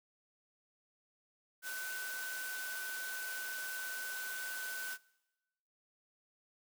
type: tone in noise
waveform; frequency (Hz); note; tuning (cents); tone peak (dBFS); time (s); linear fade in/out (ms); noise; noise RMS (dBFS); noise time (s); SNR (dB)
sine; 1511; F#6; +36; -41; 1.62-4.98; 50; white; -45; 1.62-4.98; +1
effects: noise-tail reverb RT60 1.0 s tail -22 dB re dry + high-pass 400 Hz 12 dB/octave